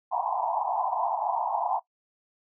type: band-pass noise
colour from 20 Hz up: white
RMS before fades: -28 dBFS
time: 0.11-1.8 s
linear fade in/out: 20 ms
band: 680 to 1000 Hz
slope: 96 dB/octave
effects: noise-tail reverb RT60 0.1 s tail -18 dB re dry